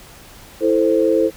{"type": "chord", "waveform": "sine", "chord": "A minor", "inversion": "second", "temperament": "equal", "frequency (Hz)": [329.6, 440, 523.3], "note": ["E4", "A4", "C5"], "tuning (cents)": [0, 0, 0], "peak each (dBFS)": -17, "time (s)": [0.6, 1.31], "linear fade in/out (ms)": 50, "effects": ["pink hiss -42 dBFS RMS until 1.36 s"]}